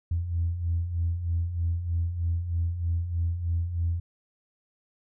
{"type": "beating tone pair", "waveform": "sine", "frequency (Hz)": [82.5, 85.7], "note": ["E2", "F2"], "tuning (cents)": [2, -32], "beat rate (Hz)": 3.2, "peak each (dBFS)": [-32, -25], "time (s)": [0.11, 4], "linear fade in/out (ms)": 5, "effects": ["tanh soft clip ceiling -18 dBFS"]}